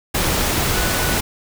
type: tone in noise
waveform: sine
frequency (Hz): 1480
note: F#6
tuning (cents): 0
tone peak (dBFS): -28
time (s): 0.73-1.18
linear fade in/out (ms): 10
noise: pink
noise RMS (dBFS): -19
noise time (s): 0.14-1.21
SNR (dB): -12
effects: none